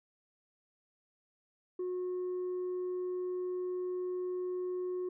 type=tone with tanh clipping; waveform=sine; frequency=363.6 Hz; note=F#4; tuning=30 cents flat; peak=-34 dBFS; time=1.79-5.09 s; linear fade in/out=5 ms; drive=1 dB; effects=none